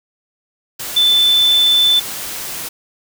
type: tone in noise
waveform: sine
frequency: 3520 Hz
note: A7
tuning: in tune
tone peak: -9 dBFS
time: 0.96-2 s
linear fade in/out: 10 ms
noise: white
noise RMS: -26 dBFS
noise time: 0.79-2.69 s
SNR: +14 dB
effects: none

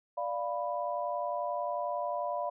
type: chord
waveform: sine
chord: B diminished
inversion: first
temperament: equal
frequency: 587.3 / 698.5 / 987.8 Hz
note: D5 / F5 / B5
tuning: 0 / 0 / 0 cents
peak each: -35 / -35 / -36 dBFS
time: 0.17-2.5 s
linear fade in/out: 10 ms
effects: none

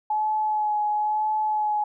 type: tone with vibrato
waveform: sine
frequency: 850 Hz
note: G#5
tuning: 40 cents sharp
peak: -21 dBFS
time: 0.1-1.84 s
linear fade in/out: 5 ms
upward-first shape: sine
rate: 1 Hz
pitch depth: 20 cents each way
effects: none

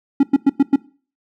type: tone bursts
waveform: triangle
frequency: 277.2 Hz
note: C#4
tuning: in tune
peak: -6 dBFS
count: 5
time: 0.2-0.76 s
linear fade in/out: 5 ms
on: 32 ms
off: 100 ms
effects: noise-tail reverb RT60 0.4 s tail -21 dB re dry

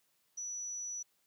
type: tone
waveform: sine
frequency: 5910 Hz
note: F#8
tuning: 3 cents flat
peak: -38 dBFS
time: 0.37-1.03 s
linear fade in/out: 10 ms
effects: white hiss -75 dBFS RMS until 1.26 s + high-pass 80 Hz 12 dB/octave

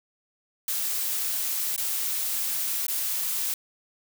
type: noise with dropouts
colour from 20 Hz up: blue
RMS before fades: -28 dBFS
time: 0.68-3.54 s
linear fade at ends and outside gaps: 2 ms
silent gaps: 1.763-1.778 / 2.867-2.882 s
effects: none

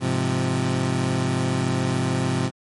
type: chord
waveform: 25% pulse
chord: F minor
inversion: first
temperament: equal with one note detuned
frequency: 103.83 / 130.81 / 174.01 Hz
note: Ab2 / C3 / F3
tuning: 0 / 0 / -6 cents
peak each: -24 / -19 / -23 dBFS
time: 0-2.51 s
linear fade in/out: 50 ms
effects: MP3 48 kbps

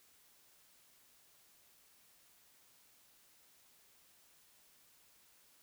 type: silence
effects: white hiss -67 dBFS RMS until 5.62 s

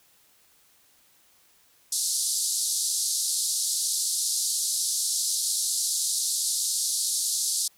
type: band-pass noise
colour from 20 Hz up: white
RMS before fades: -27 dBFS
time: 1.92-7.68 s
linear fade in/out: 5 ms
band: 4000 to 11000 Hz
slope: 48 dB/octave
effects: white hiss -61 dBFS RMS until 7.77 s

